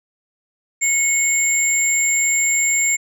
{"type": "tone pair together", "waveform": "sine", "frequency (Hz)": [2187, 7337], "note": ["C#7", "A#8"], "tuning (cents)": [-24, -28], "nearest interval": "octave + major sixth", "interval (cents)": 2096, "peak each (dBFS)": [-17, -15], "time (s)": [0.81, 2.97], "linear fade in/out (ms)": 20, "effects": ["tanh soft clip ceiling -11 dBFS"]}